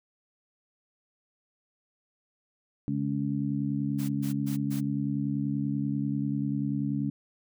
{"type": "harmonic tone", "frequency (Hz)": 70.3, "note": "C#2", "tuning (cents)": 25, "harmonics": [2, 3, 4], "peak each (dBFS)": [-31, -31, -31], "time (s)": [2.88, 7.1], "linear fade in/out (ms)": 0}
{"type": "noise bursts", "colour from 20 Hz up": "white", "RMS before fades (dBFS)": -44, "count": 4, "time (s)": [3.98, 4.81], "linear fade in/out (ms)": 20, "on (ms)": 110, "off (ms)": 130}
{"effects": []}